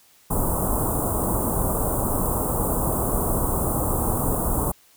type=band-stop noise; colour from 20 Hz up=pink; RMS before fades=-23 dBFS; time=0.3-4.72 s; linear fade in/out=10 ms; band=1200 to 8400 Hz; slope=48 dB/octave; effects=white hiss -56 dBFS RMS until 4.96 s